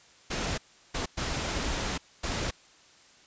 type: noise bursts at uneven times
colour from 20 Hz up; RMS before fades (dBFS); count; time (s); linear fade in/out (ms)
pink; -31; 4; 0.3-0.58 / 0.94-1.06 / 1.17-1.98 / 2.23-2.51; 10
effects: white hiss -57 dBFS RMS until 3.26 s + resampled to 16000 Hz